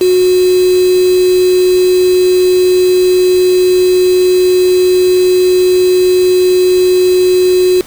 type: tone with quantisation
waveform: sine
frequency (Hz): 365.5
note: F#4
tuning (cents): -21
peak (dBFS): -6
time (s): 0.01-7.81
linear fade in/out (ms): 2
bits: 3
effects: pink hiss -34 dBFS RMS until 7.86 s